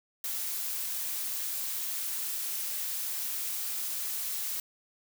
blue noise, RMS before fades -34 dBFS, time 0.24-4.6 s, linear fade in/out 2 ms, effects none

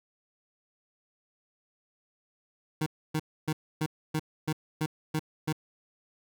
25% pulse tone bursts, 155.56 Hz, D#3, in tune, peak -23 dBFS, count 9, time 2.81-5.527 s, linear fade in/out 5 ms, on 53 ms, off 280 ms, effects none

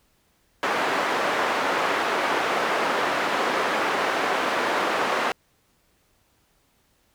white band-pass noise, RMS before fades -24 dBFS, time 0.63-5.32 s, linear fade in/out 0 ms, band 350 to 1400 Hz, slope 12 dB/octave, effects pink hiss -65 dBFS RMS until 7.14 s

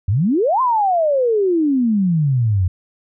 sine exponential two-way sweep, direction up then down, 86.6 to 1060 to 86.6 Hz, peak -13 dBFS, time 0.08-2.68 s, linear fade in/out 5 ms, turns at 0.61 s, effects none

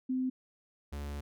sine / 45% pulse tone pair in turn, 257.5 / 72.01 Hz, C4 / D2, -28 / -33 cents, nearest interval octave + minor seventh, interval 2205 cents, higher first, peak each -29 / -37 dBFS, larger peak first, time 0.09-0.3 / 0.92-1.21 s, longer second, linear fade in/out 10 ms, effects none

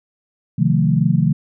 sine chord, F dominant seventh, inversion second, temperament equal with one note detuned, 130.81 / 155.56 / 178.39 / 220 Hz, C3 / Eb3 / F3 / A3, 0 / 0 / +37 / 0 cents, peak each -19 / -16 / -18 / -21 dBFS, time 0.58-1.33 s, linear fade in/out 10 ms, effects none

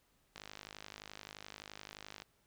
click train, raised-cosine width 0.2 ms, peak -29 dBFS, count 97, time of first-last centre 0.36-2.22 s, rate 51.6 Hz, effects pink hiss -74 dBFS RMS until 2.46 s

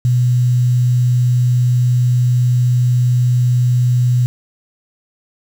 sine tone with quantisation, 123.47 Hz, B2, in tune, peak -10 dBFS, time 0.05-4.26 s, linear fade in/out 0 ms, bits 6, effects none

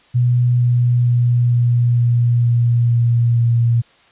sine tone with pitch steps, 122.5 / 121.79 / 121.09 / 120.4 / 119.7 / 119.01 / 118.33 / 117.65 Hz, B2 / B2 / B2 / B2 / A#2 / A#2 / A#2 / A#2, -14 / -24 / -34 / -44 / +46 / +36 / +26 / +16 cents, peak -11 dBFS, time 0.14-3.82 s, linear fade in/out 20 ms, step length 460 ms, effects white hiss -51 dBFS RMS until 4.11 s + resampled to 8000 Hz

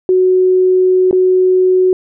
sine tone with dropouts, 370 Hz, F#4, in tune, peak -7 dBFS, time 0.09-1.93 s, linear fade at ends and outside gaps 1 ms, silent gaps 1.111-1.128 s, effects none

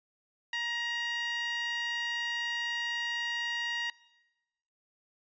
10% pulse tone with band-pass filter, 944 Hz, A#5, 22 cents sharp, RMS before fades -34 dBFS, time 0.53-3.9 s, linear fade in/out 2 ms, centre 2000 Hz, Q 1.9, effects noise-tail reverb RT60 1.0 s tail -21 dB re dry + resampled to 16000 Hz

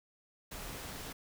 pink noise, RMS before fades -44 dBFS, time 0.51-1.13 s, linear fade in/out 10 ms, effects none

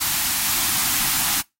white band-stop noise, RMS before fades -21 dBFS, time 0-1.42 s, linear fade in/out 20 ms, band 330 to 710 Hz, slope 48 dB/octave, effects noise-tail reverb RT60 0.2 s tail -24 dB re dry + AAC 48 kbps

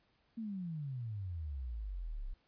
sine exponential sweep, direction down, 233.1 to 30.82 Hz, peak -38 dBFS, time 0.37-2.34 s, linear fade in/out 10 ms, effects pink hiss -74 dBFS RMS until 2.47 s + resampled to 11025 Hz

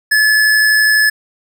square tone with amplitude modulation, 1720 Hz, A6, 40 cents flat, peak -8 dBFS, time 0.11-1.1 s, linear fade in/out 10 ms, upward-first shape sine, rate 112 Hz, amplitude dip 30%, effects none

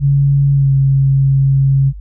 sine tone with pitch glide, 140 to 136.25 Hz, C#3 to C#3, +18 to -29 cents, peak -8 dBFS, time 0-1.93 s, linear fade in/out 50 ms, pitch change -47 cents, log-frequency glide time 0.53-0.71 s, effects added 50 Hz sine -27 dBFS peak until 2 s

